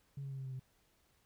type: tone with pitch steps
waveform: sine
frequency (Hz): 139.1 / 137.11 / 135.14 / 133.2 / 131.29 / 129.41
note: C#3 / C#3 / C#3 / C3 / C3 / C3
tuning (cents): +6 / -19 / -44 / +31 / +6 / -19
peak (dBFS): -39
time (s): 0.17-0.596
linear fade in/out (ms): 5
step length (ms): 71
effects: tanh soft clip ceiling -37 dBFS + pink hiss -73 dBFS RMS until 1.25 s